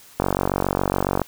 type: click train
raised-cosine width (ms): 1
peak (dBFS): -5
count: 49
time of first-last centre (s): 0.2-1.217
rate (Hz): 47.2
effects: white hiss -48 dBFS RMS until 1.27 s